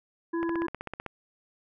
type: harmonic tone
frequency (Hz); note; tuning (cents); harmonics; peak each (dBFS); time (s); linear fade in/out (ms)
335; E4; +28; 1 / 3 / 5; -27 / -37 / -41; 0.33-0.67; 10
type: click train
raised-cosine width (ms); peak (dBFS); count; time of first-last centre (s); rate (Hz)
0.5; -20; 11; 0.43-1.063; 15.8
effects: none